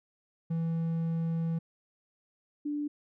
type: tone pair in turn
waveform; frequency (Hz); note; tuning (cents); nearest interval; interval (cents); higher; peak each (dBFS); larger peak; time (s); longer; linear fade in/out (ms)
triangle / sine; 164.81 / 293.7; E3 / D4; 0 / 0; minor seventh; 1000; second; -26 / -30; first; 0.5-1.59 / 2.65-2.88; first; 10
effects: none